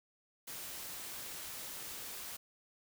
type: noise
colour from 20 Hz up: white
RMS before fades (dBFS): -45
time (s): 0.47-2.37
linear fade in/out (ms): 10
effects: none